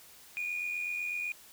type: tone pair together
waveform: sine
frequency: 2368 / 2456 Hz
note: D7 / D#7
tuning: +14 / -23 cents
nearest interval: minor second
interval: 63 cents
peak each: -38 / -32 dBFS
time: 0.37-1.32 s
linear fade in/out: 0 ms
effects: tanh soft clip ceiling -28 dBFS + white hiss -55 dBFS RMS until 1.52 s